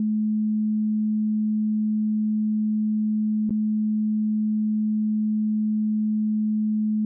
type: tone with dropouts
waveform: sine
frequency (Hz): 214.4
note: A3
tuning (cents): -45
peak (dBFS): -20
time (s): 0-7.05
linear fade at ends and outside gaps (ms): 2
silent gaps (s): 3.495-3.506
effects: none